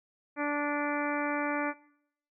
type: harmonic tone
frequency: 291.9 Hz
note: D4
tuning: 10 cents flat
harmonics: 1 / 2 / 3 / 4 / 5 / 6 / 7 / 8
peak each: -32 / -35 / -37 / -38 / -39 / -40 / -40 / -41 dBFS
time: 0.36-1.74 s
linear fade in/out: 50 ms
effects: noise-tail reverb RT60 0.7 s tail -20 dB re dry